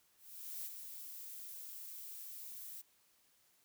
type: noise with ADSR envelope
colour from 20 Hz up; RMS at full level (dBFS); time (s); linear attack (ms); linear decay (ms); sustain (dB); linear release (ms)
violet; -43; 0.17-2.82; 480; 41; -6; 13
effects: white hiss -72 dBFS RMS until 3.64 s